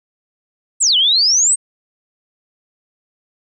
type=exponential two-way sweep; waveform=sine; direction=down then up; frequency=8580 to 2923 to 8580 Hz; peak=-10 dBFS; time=0.8-1.56 s; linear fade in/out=20 ms; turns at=0.97 s; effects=none